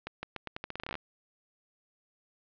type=accelerating click train; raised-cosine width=0.3 ms; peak=-20 dBFS; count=16; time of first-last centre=0.07-0.954 s; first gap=160 ms; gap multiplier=0.83; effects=low-pass 4000 Hz 12 dB/octave